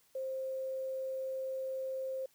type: tone with quantisation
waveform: sine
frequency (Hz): 527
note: C5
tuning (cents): +12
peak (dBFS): -35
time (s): 0.15-2.26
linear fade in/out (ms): 5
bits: 10
effects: white hiss -69 dBFS RMS until 2.34 s